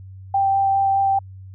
sine tone with vibrato, 784 Hz, G5, in tune, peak -15 dBFS, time 0.34-1.19 s, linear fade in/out 5 ms, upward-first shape sine, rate 4.9 Hz, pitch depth 8 cents each way, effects added 95 Hz sine -36 dBFS peak until 1.54 s

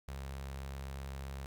sawtooth tone with notch filter, 67.8 Hz, C#2, 38 cents flat, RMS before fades -43 dBFS, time 0.08-1.46 s, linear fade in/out 0 ms, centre 290 Hz, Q 1.2, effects 12-bit

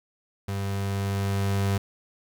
35% pulse tone with level ramp, 98.7 Hz, G2, 12 cents sharp, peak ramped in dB -26 to -20 dBFS, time 0.48-1.78 s, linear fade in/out 5 ms, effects 10-bit

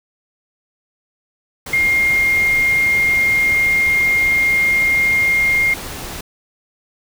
sine tone in noise, 2125 Hz, C7, 26 cents sharp, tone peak -12 dBFS, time 1.73-5.74 s, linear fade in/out 5 ms, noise pink, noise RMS -29 dBFS, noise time 1.66-6.21 s, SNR +14 dB, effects none

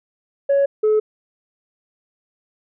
sine tone pair in turn, 558 / 429.5 Hz, C#5 / A4, +11 / -42 cents, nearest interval perfect fourth, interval 453 cents, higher first, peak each -11 dBFS, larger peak neither, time 0.49-0.66 / 0.83-1 s, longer neither, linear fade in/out 10 ms, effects tanh soft clip ceiling -11 dBFS

